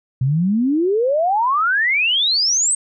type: exponential sweep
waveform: sine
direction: up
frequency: 123.47 to 8500 Hz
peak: -14 dBFS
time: 0.21-2.75 s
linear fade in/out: 5 ms
effects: none